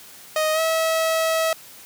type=tone with pitch glide; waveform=sawtooth; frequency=623 to 646.5 Hz; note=D#5 to E5; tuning=+2 to -34 cents; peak=-15 dBFS; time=0.36-1.53 s; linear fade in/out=2 ms; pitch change=+64 cents; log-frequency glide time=0.53-0.6 s; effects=white hiss -44 dBFS RMS until 1.85 s + high-pass 80 Hz 12 dB/octave